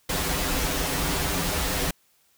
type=noise with comb filter; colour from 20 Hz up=pink; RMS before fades=-26 dBFS; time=0.09-1.91 s; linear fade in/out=5 ms; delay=8.9 ms; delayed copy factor=-0.95; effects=white hiss -64 dBFS RMS until 2.37 s